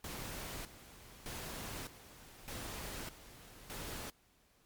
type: noise with tremolo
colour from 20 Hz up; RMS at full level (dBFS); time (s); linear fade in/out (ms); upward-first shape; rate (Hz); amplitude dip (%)
pink; -44; 0.04-4.1; 2; square; 0.82; 75
effects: pink hiss -70 dBFS RMS until 4.65 s + MP3 96 kbps